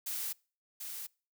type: noise with echo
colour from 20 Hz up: blue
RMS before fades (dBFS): -37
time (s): 0.06-0.33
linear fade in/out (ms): 10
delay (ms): 740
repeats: 1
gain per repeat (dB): -5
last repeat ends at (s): 1.07
effects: noise-tail reverb RT60 0.4 s tail -26 dB re dry